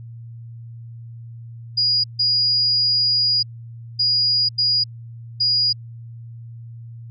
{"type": "tone bursts at uneven times", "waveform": "sine", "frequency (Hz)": 4883, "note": "D#8", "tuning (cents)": -33, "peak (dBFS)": -15, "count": 5, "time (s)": [[1.77, 2.04], [2.19, 3.43], [3.99, 4.49], [4.58, 4.84], [5.4, 5.73]], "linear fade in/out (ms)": 10, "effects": ["added 116 Hz sine -34 dBFS peak until 7.1 s"]}